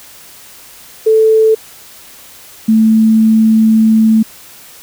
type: tone pair in turn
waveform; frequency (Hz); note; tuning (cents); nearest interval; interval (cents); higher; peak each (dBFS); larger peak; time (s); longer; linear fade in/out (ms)
sine; 440 / 220.8; A4 / A3; 0 / +6; octave; 1194; first; -5; neither; 1.06-1.55 / 2.68-4.23; second; 10
effects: white hiss -37 dBFS RMS until 4.82 s